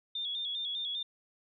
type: tone with vibrato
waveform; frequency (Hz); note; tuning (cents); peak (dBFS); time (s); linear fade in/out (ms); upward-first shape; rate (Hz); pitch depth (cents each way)
sine; 3480; A7; -20; -33; 0.15-1.03; 5; square; 5; 62
effects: none